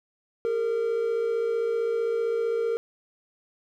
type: tone pair together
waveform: triangle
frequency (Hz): 404.7 / 460.2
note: G#4 / A#4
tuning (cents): -45 / -22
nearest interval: major second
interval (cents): 223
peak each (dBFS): -30 / -22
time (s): 0.45-2.77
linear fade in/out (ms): 0
effects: none